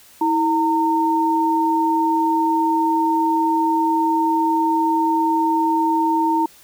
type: tone pair together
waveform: sine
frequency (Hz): 323.5 / 915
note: E4 / A#5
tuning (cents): -32 / -32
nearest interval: octave + tritone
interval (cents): 1800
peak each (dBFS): -19 / -17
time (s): 0.21-6.46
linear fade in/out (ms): 5
effects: white hiss -48 dBFS RMS until 6.63 s